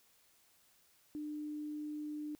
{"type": "tone", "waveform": "sine", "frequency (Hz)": 299.9, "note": "D4", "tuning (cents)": 36, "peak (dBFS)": -39, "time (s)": [1.15, 2.35], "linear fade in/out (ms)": 0, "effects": ["white hiss -69 dBFS RMS until 2.39 s"]}